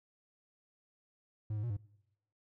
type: tone with pitch steps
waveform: triangle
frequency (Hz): 107.3 / 104.9 / 119.4 / 101.2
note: A2 / G#2 / A#2 / G#2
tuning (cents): -43 / +18 / +42 / -44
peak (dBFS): -32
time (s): 1.5-1.768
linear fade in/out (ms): 5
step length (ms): 67
effects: noise-tail reverb RT60 0.9 s tail -23 dB re dry